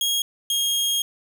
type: tone pair in turn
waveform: sawtooth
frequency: 3276 / 3253 Hz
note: G#7 / G#7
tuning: -24 / -37 cents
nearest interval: unison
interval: 13 cents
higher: first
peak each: -17 dBFS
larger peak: neither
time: 0.01-0.22 / 0.5-1.02 s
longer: second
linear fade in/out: 2 ms
effects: none